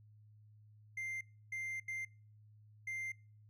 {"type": "tone bursts at uneven times", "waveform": "triangle", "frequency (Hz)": 2093, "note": "C7", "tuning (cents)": 0, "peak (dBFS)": -37, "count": 4, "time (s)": [[0.97, 1.21], [1.52, 1.8], [1.88, 2.05], [2.87, 3.12]], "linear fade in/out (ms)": 5, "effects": ["noise-tail reverb RT60 0.4 s tail -26 dB re dry", "added 106 Hz sine -59 dBFS peak until 3.49 s"]}